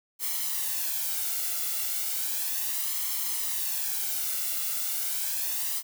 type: noise with flanger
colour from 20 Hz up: blue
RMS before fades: -30 dBFS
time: 0.19-5.83 s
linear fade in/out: 50 ms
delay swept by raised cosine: 0.95 to 1.46 ms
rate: 0.34 Hz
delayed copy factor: +0.6
effects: none